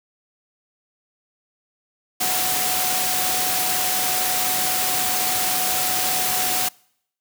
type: tone in noise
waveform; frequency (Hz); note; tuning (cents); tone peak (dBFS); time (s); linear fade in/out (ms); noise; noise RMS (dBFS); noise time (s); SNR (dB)
sine; 740; F#5; 0; -28; 2.2-6.69; 10; white; -22; 2.2-6.69; -9
effects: noise-tail reverb RT60 0.7 s tail -26 dB re dry + high-pass 100 Hz 12 dB/octave